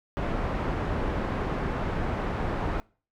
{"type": "low-pass noise", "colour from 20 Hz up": "pink", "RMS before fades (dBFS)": -29, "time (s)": [0.17, 2.8], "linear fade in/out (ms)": 0, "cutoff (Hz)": 1400, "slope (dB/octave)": 12, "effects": ["noise-tail reverb RT60 0.4 s tail -24 dB re dry"]}